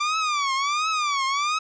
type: tone with vibrato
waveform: sawtooth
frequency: 1174.7 Hz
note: D6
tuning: in tune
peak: -18 dBFS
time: 0-1.59 s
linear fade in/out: 10 ms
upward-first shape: triangle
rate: 1.4 Hz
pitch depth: 180 cents each way
effects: resampled to 16000 Hz + 10-bit